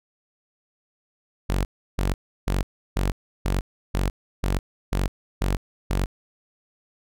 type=tone bursts; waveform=sawtooth; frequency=47.24 Hz; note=F#1; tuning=37 cents sharp; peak=-17 dBFS; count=10; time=1.49-6.06 s; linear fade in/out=10 ms; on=160 ms; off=330 ms; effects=none